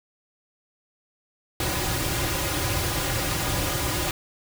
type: noise with comb filter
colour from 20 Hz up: pink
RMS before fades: -26 dBFS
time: 1.6-4.11 s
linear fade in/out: 2 ms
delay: 4.5 ms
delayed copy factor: -0.85
effects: none